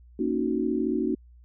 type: chord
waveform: sine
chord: D# minor seventh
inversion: second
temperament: equal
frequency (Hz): 233.1 / 277.2 / 311.1 / 370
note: A#3 / C#4 / D#4 / F#4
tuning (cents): 0 / 0 / 0 / 0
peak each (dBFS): -29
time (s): 0.19-1.15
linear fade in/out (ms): 5
effects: added 60 Hz sine -49 dBFS peak until 1.44 s